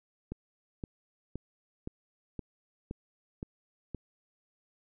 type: click train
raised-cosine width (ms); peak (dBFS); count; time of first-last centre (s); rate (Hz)
3; -24; 8; 0.32-3.947; 1.93
effects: none